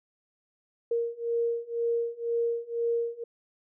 sine beating tone pair, 466.2 / 468.2 Hz, A#4 / A#4, 0 / +8 cents, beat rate 2 Hz, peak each -30 / -29 dBFS, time 0.91-3.24 s, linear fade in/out 5 ms, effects none

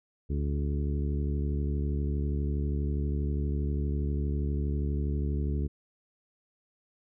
harmonic tone with a mistuned harmonic, 72.4 Hz, D2, 24 cents flat, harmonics 1 / 2 / 3 / 4 / 5 / 6, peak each -28 / -34 / -38 / -40 / -42 / -44 dBFS, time 0.29-5.68 s, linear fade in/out 20 ms, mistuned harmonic 6, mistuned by -21 cents, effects none

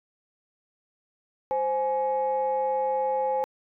sine tone pair together, 523.4 / 840 Hz, C5 / G#5, 0 / +19 cents, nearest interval minor sixth, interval 819 cents, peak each -25 dBFS, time 1.51-3.44 s, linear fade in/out 0 ms, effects tanh soft clip ceiling -17 dBFS

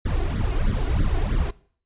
brown noise with flanger, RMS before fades -22 dBFS, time 0.05-1.51 s, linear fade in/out 10 ms, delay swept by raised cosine 0.54 to 2.84 ms, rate 3.1 Hz, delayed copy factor +0.95, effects noise-tail reverb RT60 0.5 s tail -20 dB re dry + resampled to 8000 Hz

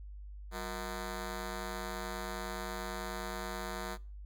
10% pulse ring-modulated tone, 277.2 Hz, C#4, in tune, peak -27 dBFS, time 0.51-3.98 s, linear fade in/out 50 ms, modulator 83.9 Hz, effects noise-tail reverb RT60 0.4 s tail -24 dB re dry + added 50 Hz sine -44 dBFS peak until 4.25 s

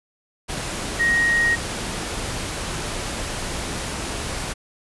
sine tone in noise, 1878 Hz, A#6, 12 cents sharp, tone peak -16 dBFS, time 0.99-1.56 s, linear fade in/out 20 ms, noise pink, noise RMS -28 dBFS, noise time 0.48-4.54 s, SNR +9 dB, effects resampled to 24000 Hz

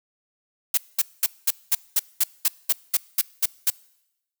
blue noise bursts, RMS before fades -19 dBFS, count 13, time 0.74-3.702 s, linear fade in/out 5 ms, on 34 ms, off 210 ms, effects noise-tail reverb RT60 0.9 s tail -24 dB re dry

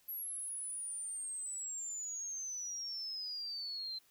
sine exponential sweep, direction down, 11710 to 4083 Hz, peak -39 dBFS, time 0.08-3.99 s, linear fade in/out 10 ms, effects white hiss -69 dBFS RMS until 4.1 s

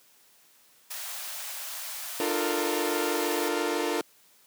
white high-pass noise, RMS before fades -37 dBFS, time 0.9-3.49 s, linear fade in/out 10 ms, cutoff 580 Hz, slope 48 dB/octave
sawtooth chord, Bb major seventh, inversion first, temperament equal with one note detuned, 300.5 / 349.2 / 440 / 466.2 Hz, D4 / F4 / A4 / Bb4, +40 / 0 / 0 / 0 cents, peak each -28 / -27 / -29 / -28 dBFS, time 2.2-4.01 s, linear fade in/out 0 ms
effects white hiss -60 dBFS RMS until 4.46 s + high-pass 150 Hz 12 dB/octave

